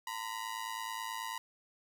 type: ring-modulated tone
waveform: sawtooth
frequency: 965 Hz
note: B5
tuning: 40 cents flat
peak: -31 dBFS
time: 0.07-1.38 s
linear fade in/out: 0 ms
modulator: 54.6 Hz
effects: none